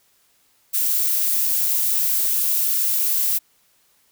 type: noise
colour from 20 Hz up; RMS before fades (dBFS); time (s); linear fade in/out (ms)
violet; -20; 0.73-3.39; 20
effects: white hiss -61 dBFS RMS until 4.11 s